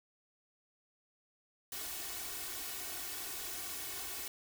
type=noise with comb filter; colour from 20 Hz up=white; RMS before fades=-42 dBFS; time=1.72-4.28 s; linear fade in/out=2 ms; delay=2.7 ms; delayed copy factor=+0.95; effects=none